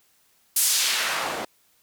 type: noise with band-pass filter sweep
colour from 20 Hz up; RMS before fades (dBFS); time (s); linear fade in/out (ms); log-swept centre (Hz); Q
white; -24; 0.56-1.45; 5; 11000 to 400; 0.82
effects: white hiss -63 dBFS RMS until 1.82 s